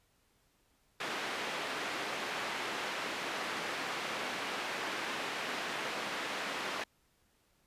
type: band-pass noise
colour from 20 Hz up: white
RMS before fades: -38 dBFS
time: 1-6.84 s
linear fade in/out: 5 ms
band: 230 to 2400 Hz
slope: 12 dB/octave
effects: pink hiss -72 dBFS RMS until 7.66 s + resampled to 32000 Hz